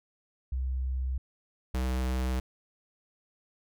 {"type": "tone pair in turn", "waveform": ["sine", "square"], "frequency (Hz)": [64.6, 63.82], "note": ["C2", "C2"], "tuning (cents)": [-21, -43], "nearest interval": "unison", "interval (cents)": 22, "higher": "first", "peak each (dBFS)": -28, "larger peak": "neither", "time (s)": [[0.52, 1.18], [1.74, 2.4]], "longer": "neither", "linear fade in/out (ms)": 5, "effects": []}